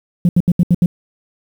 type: tone bursts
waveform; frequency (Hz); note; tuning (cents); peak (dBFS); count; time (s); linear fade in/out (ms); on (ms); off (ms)
sine; 174.9; F3; +3; -6; 6; 0.25-0.86; 2; 40; 74
effects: tanh soft clip ceiling -5 dBFS + 7-bit